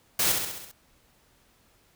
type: noise with echo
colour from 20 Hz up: white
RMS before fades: -24 dBFS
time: 0.19-0.32 s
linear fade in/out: 5 ms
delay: 66 ms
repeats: 6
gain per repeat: -4 dB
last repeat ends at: 0.716 s
effects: pink hiss -63 dBFS RMS until 1.95 s